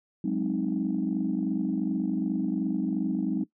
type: chord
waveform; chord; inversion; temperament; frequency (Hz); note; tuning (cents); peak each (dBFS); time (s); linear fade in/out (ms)
sine; Ab dominant seventh; third; equal; 185 / 207.7 / 261.6 / 311.1; Gb3 / Ab3 / C4 / Eb4; 0 / 0 / 0 / 0; -30; 0.24-3.44; 5
effects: noise-tail reverb RT60 0.1 s tail -18 dB re dry + tanh soft clip ceiling -17 dBFS